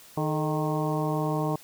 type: harmonic tone with a mistuned harmonic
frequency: 154.5 Hz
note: D#3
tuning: 12 cents flat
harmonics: 1 / 2 / 3 / 4 / 5 / 6 / 7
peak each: -28 / -31 / -33 / -34 / -35 / -36 / -36 dBFS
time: 0.17-1.56 s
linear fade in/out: 5 ms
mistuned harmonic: 3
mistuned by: -85 cents
effects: white hiss -51 dBFS RMS until 1.63 s